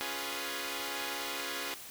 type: chord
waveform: 5% pulse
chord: C# dominant seventh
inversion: none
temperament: equal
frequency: 277.2 / 349.2 / 415.3 / 493.9 Hz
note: C#4 / E#4 / G#4 / B4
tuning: 0 / 0 / 0 / 0 cents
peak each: -30 dBFS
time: 0.01-1.74 s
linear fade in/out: 0 ms
effects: white hiss -47 dBFS RMS until 1.9 s